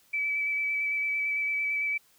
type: tone with vibrato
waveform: sine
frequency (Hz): 2302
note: D7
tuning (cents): -35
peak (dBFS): -26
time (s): 0.13-1.98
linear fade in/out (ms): 10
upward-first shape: square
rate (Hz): 8.9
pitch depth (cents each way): 12
effects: white hiss -63 dBFS RMS until 2.18 s